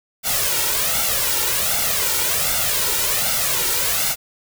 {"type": "noise with flanger", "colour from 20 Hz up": "white", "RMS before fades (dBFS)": -20, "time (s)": [0.23, 4.16], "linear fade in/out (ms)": 50, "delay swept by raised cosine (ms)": [1.4, 2.18], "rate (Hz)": 1.3, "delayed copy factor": 0.7, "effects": []}